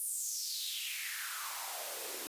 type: noise with high-pass filter sweep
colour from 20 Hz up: white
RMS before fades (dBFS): -39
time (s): 0-2.27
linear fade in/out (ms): 0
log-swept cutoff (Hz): 10000 to 320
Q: 4.1
effects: resampled to 32000 Hz